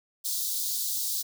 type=high-pass noise; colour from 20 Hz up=white; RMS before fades=-30 dBFS; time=0.24-1.23 s; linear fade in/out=20 ms; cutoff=3700 Hz; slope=48 dB/octave; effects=none